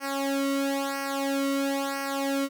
sawtooth tone with flanger, 275.6 Hz, C#4, 10 cents flat, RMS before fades -28 dBFS, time 0-2.49 s, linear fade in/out 50 ms, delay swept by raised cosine 0.27 to 1.19 ms, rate 1 Hz, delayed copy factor -0.9, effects none

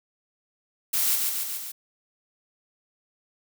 blue noise with echo, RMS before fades -24 dBFS, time 0.93-1.16 s, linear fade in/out 10 ms, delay 140 ms, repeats 4, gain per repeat -3 dB, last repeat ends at 1.72 s, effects none

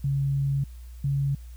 sine tone pair in turn, 138.59 / 139.23 Hz, C#3 / C#3, 0 / +8 cents, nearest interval unison, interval 8 cents, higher second, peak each -22 dBFS, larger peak neither, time 0.04-0.64 / 1.04-1.35 s, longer first, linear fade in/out 5 ms, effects added 60 Hz sine -39 dBFS peak until 1.56 s + white hiss -59 dBFS RMS until 1.56 s

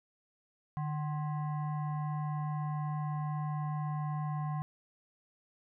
sine tone with frequency modulation, 150.4 Hz, D3, 42 cents sharp, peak -32 dBFS, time 0.77-4.62 s, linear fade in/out 0 ms, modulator 904 Hz, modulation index 0.58, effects none

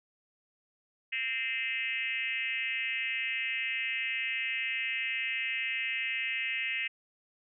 sine tone with frequency modulation, 2335 Hz, D7, 11 cents flat, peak -30 dBFS, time 1.12-6.88 s, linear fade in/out 10 ms, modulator 251 Hz, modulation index 1.9, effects none

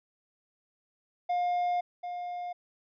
triangle tone pair in turn, 710 / 710 Hz, F5 / F5, +28 / +28 cents, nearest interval unison, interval 0 cents, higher neither, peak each -24 / -32 dBFS, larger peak first, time 1.29-1.81 / 2.03-2.53 s, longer first, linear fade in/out 10 ms, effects resampled to 11025 Hz

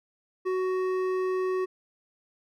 sine tone with hard clipping, 372.1 Hz, F#4, 10 cents sharp, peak -27 dBFS, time 0.45-1.66 s, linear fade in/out 20 ms, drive 10 dB, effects none

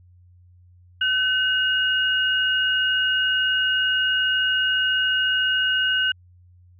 sine tone pair together, 1518.7 / 2867 Hz, F#6 / F7, +45 / +45 cents, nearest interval major seventh, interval 1100 cents, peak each -21 dBFS, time 1.01-6.12 s, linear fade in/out 5 ms, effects added 89 Hz sine -49 dBFS peak until 6.79 s

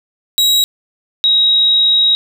40% pulse / sine tone pair in turn, 3842 / 3811 Hz, B7 / A#7, -48 / +38 cents, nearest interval unison, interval 14 cents, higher first, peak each -8 dBFS, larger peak neither, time 0.38-0.64 / 1.24-2.15 s, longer second, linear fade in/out 0 ms, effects 8-bit

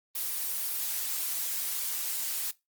blue noise, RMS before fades -32 dBFS, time 0.15-2.51 s, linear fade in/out 5 ms, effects noise-tail reverb RT60 0.2 s tail -20 dB re dry + Opus 24 kbps

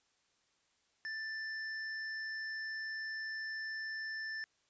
sine tone with hard clipping, 1767 Hz, A6, 7 cents sharp, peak -40 dBFS, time 1.05-4.44 s, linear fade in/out 0 ms, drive 17 dB, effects white hiss -75 dBFS RMS until 4.69 s + resampled to 16000 Hz

